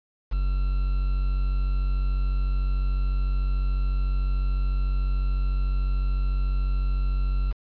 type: tone with quantisation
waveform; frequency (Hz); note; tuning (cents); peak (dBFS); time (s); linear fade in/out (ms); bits
triangle; 46.89; F#1; +24; -19; 0.31-7.53; 20; 7
effects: resampled to 11025 Hz